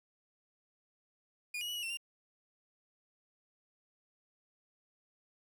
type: tone with pitch steps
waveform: 40% pulse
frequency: 2434 / 2896 / 2944 / 2899 / 2705 / 2788 Hz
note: D#7 / F#7 / F#7 / F#7 / E7 / F7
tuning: -39 / -38 / -9 / -36 / +44 / -4 cents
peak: -36 dBFS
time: 1.54-1.972 s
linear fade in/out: 5 ms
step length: 72 ms
effects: 11-bit